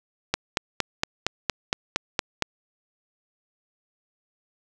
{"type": "click train", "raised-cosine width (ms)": 0.2, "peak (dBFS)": -4, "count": 10, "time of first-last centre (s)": [0.34, 2.423], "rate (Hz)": 4.32, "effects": []}